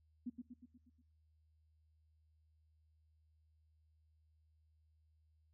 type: tone with echo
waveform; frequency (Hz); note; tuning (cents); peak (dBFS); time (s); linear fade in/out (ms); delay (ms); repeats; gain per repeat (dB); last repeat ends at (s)
sine; 244.2; B3; -19; -39; 0.26-0.3; 10; 120; 6; -5; 1.02
effects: noise-tail reverb RT60 0.8 s tail -23 dB re dry + added 78 Hz sine -70 dBFS peak until 5.53 s